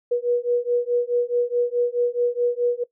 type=beating tone pair; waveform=sine; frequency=481.6 / 486.3 Hz; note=B4 / B4; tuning=-44 / -27 cents; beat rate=4.7 Hz; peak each=-22 dBFS; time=0.11-2.84 s; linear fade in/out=10 ms; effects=noise-tail reverb RT60 0.1 s tail -19 dB re dry